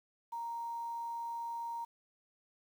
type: tone with quantisation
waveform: sine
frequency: 932.3 Hz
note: A#5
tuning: in tune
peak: -37 dBFS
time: 0.32-1.85 s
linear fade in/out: 10 ms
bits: 10
effects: none